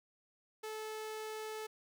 sawtooth tone, 434.3 Hz, A4, 23 cents flat, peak -37 dBFS, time 0.63-1.67 s, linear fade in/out 10 ms, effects none

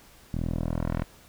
10% pulse tone with low-pass filter sweep, 41.2 Hz, E1, in tune, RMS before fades -29 dBFS, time 0.34-1.04 s, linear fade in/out 0 ms, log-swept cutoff 280 to 2300 Hz, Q 0.79, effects pink hiss -54 dBFS RMS until 1.28 s

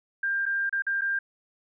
sine tone with dropouts, 1594 Hz, G6, 28 cents sharp, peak -24 dBFS, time 0.23-1.19 s, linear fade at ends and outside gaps 5 ms, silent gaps 0.456-0.462 / 0.695-0.726 / 0.822-0.866 / 1.011-1.017 s, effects none

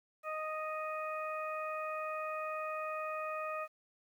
harmonic tone, 622.3 Hz, D#5, in tune, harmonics 1 / 2 / 3 / 4, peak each -40 / -39 / -50 / -46 dBFS, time 0.23-3.68 s, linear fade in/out 50 ms, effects 11-bit

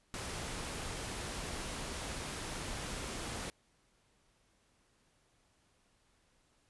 pink noise, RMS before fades -41 dBFS, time 0.14-3.5 s, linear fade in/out 0 ms, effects pink hiss -72 dBFS RMS until 6.69 s + resampled to 24000 Hz

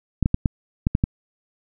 clicks, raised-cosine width 5 ms, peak -5 dBFS, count 7, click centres 0.227 / 0.259 / 0.344 / 0.458 / 0.869 / 0.951 / 1.039 s, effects none

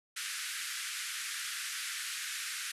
pink band-pass noise, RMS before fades -39 dBFS, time 0.16-2.72 s, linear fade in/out 10 ms, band 1400 to 12000 Hz, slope 48 dB/octave, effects resampled to 32000 Hz

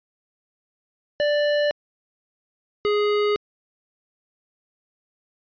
square tone pair in turn, 588 / 415.8 Hz, D5 / G#4, +2 / +2 cents, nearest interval tritone, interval 600 cents, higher first, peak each -19 dBFS, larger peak neither, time 1.2-1.71 / 2.85-3.36 s, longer neither, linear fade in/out 0 ms, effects resampled to 11025 Hz

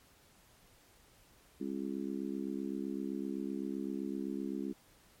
harmonic tone, 67.8 Hz, C#2, 38 cents flat, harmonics 3 / 4 / 5 / 6, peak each -40 / -39 / -41 / -47 dBFS, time 1.6-4.73 s, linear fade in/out 10 ms, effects pink hiss -64 dBFS RMS until 5.2 s + MP3 64 kbps

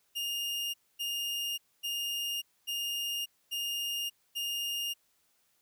40% pulse tone bursts, 2832 Hz, F7, 23 cents sharp, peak -31 dBFS, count 6, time 0.15-4.94 s, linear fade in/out 20 ms, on 590 ms, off 250 ms, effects white hiss -72 dBFS RMS until 5.61 s

